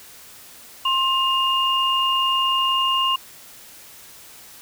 sine tone pair together, 1058.5 / 2828 Hz, C6 / F7, +20 / +21 cents, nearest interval octave + perfect fourth, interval 1701 cents, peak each -20 / -20 dBFS, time 0.85-3.16 s, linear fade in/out 5 ms, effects white hiss -44 dBFS RMS until 4.61 s

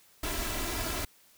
pink noise with comb filter, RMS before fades -33 dBFS, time 0.23-1.05 s, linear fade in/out 5 ms, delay 3 ms, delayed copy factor +0.7, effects white hiss -61 dBFS RMS until 1.37 s

